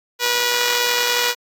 5% pulse tone with amplitude modulation, 485.2 Hz, B4, 31 cents flat, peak -3 dBFS, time 0.19-1.35 s, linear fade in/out 50 ms, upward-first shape sine, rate 118 Hz, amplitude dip 45%, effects AAC 64 kbps

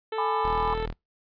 harmonic tone, 440 Hz, A4, in tune, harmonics 1 / 2 / 3 / 4 / 5 / 6 / 7 / 8 / 9, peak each -29 / -36 / -40 / -43 / -46 / -49 / -47 / -51 / -49 dBFS, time 0.12-0.86 s, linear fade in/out 5 ms
sine chord, G# diminished, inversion none, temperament just, 830.6 / 996.7 / 1196.1 Hz, G#5 / B5 / D6, 0 / +16 / +31 cents, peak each -29 / -28 / -31 dBFS, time 0.18-0.74 s, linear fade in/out 2 ms
sawtooth tone, 40.14 Hz, E1, 45 cents flat, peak -27 dBFS, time 0.44-0.93 s, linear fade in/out 10 ms
effects noise-tail reverb RT60 0.2 s tail -25 dB re dry + resampled to 11025 Hz

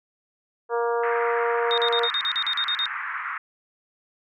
harmonic tone, 235.2 Hz, A#3, 16 cents sharp, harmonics 2 / 3 / 4 / 5 / 6 / 7, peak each -23 / -31 / -29 / -32 / -35 / -40 dBFS, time 0.69-2.09 s, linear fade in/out 50 ms
pink band-pass noise, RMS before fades -31 dBFS, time 1.03-3.38 s, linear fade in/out 5 ms, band 1100 to 2100 Hz, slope 48 dB/octave
sine tone bursts, 3694 Hz, A#7, 16 cents flat, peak -22 dBFS, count 11, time 1.71-2.857 s, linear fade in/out 0 ms, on 67 ms, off 41 ms
effects none

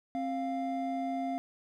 triangle tone pair together, 266.1 / 698.5 Hz, C4 / F5, +29 / 0 cents, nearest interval octave + perfect fourth, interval 1671 cents, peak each -32 / -32 dBFS, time 0.15-1.38 s, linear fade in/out 0 ms, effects none

